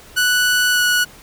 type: tone with pitch glide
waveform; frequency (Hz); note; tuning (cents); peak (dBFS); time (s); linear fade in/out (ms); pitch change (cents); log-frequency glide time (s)
sawtooth; 1480 to 1468.1; F#6 to F#6; 0 to -14; -10; 0.16-1.05; 20; -14; 0.71-0.81
effects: pink hiss -43 dBFS RMS until 1.22 s